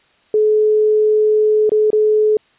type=tone with dropouts; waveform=sine; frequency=428.1 Hz; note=A4; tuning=47 cents flat; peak=-10 dBFS; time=0.34-2.37 s; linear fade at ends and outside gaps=2 ms; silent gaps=1.694-1.718 / 1.904-1.93 s; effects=white hiss -55 dBFS RMS until 2.58 s + resampled to 8000 Hz